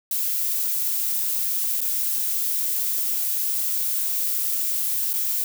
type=noise with dropouts; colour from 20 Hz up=violet; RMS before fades=-24 dBFS; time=0.11-5.44 s; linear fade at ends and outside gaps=2 ms; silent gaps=1.807-1.814 / 5.132-5.137 s; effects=none